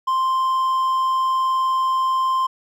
triangle tone, 1046.5 Hz, C6, in tune, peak -15 dBFS, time 0.07-2.47 s, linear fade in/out 10 ms, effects none

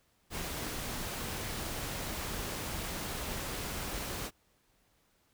pink noise, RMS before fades -38 dBFS, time 0.3-4.31 s, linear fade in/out 50 ms, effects pink hiss -71 dBFS RMS until 5.33 s

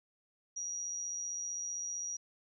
sine tone with amplitude modulation, 5760 Hz, F#8, 47 cents flat, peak -35 dBFS, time 0.56-2.17 s, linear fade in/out 10 ms, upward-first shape sine, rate 75.5 Hz, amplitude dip 30%, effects none

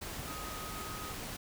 sine tone in noise, 1256 Hz, D#6, 16 cents sharp, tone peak -45 dBFS, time 0.27-1.13 s, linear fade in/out 10 ms, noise pink, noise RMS -42 dBFS, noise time 0.01-1.37 s, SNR -6 dB, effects none

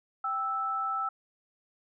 sine tone pair together, 783 / 1316.8 Hz, G5 / E6, -2 / -2 cents, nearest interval major sixth, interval 900 cents, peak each -36 / -29 dBFS, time 0.24-1.09 s, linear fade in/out 5 ms, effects none

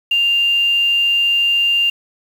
sine tone with quantisation, 2794 Hz, F7, in tune, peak -12 dBFS, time 0.11-1.9 s, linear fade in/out 5 ms, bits 6, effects none

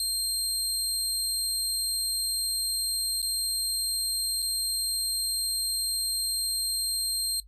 25% pulse tone with dropouts, 4186 Hz, C8, in tune, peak -22 dBFS, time 0-7.4 s, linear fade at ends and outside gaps 1 ms, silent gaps 3.218-3.227 / 4.421-4.425 s, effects noise-tail reverb RT60 0.1 s tail -18 dB re dry + added 51 Hz sine -48 dBFS peak until 7.47 s

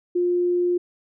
sine tone, 353.7 Hz, F4, 22 cents sharp, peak -18 dBFS, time 0.15-0.78 s, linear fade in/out 10 ms, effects none

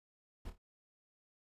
brown noise with echo, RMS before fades -44 dBFS, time 0.45-0.5 s, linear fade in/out 5 ms, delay 27 ms, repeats 3, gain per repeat -9 dB, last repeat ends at 0.581 s, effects resampled to 32000 Hz

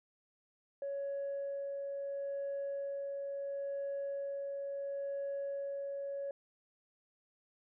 sine tone with tremolo, 558 Hz, C#5, 11 cents sharp, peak -34 dBFS, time 0.82-6.31 s, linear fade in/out 2 ms, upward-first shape sine, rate 0.73 Hz, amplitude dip 25%, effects tanh soft clip ceiling -33 dBFS

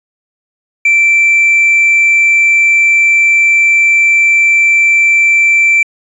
triangle tone, 2340 Hz, D7, 7 cents flat, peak -3 dBFS, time 0.85-5.83 s, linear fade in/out 5 ms, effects tanh soft clip ceiling 0 dBFS + resampled to 22050 Hz

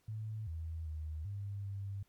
sine tone with pitch steps, 108.7 / 81.1 / 77.8 / 100.3 / 99 Hz, A2 / E2 / D#2 / G2 / G2, -21 / -28 / 0 / +40 / +18 cents, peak -38 dBFS, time 0.08-2.03 s, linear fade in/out 5 ms, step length 390 ms, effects pink hiss -74 dBFS RMS until 2.08 s + MP3 96 kbps

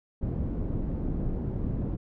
pink low-pass noise, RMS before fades -30 dBFS, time 0.21-1.97 s, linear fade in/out 20 ms, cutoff 280 Hz, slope 12 dB/octave, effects none

